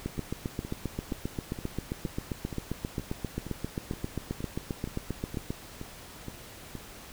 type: two click trains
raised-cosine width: 3 ms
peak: -24 / -18 dBFS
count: 15 / 42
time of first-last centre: 0.18-6.753 / 0.06-5.505 s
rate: 2.13 / 7.53 Hz
effects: pink hiss -47 dBFS RMS until 7.12 s